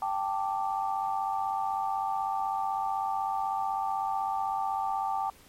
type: chord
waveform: sine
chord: G suspended second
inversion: none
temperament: equal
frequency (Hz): 784 / 880 / 1174.7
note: G5 / A5 / D6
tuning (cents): 0 / 0 / 0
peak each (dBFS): -30 / -32 / -35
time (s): 0.02-5.3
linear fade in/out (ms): 2
effects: pink hiss -56 dBFS RMS until 5.48 s + MP3 64 kbps